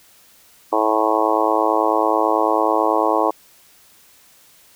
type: harmonic tone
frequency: 109.1 Hz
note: A2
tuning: 14 cents flat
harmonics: 3 / 4 / 5 / 6 / 7 / 8 / 9 / 10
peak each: -23 / -23 / -23 / -23 / -23 / -23 / -23 / -23 dBFS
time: 0.72-3.31 s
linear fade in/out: 10 ms
effects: white hiss -51 dBFS RMS until 4.75 s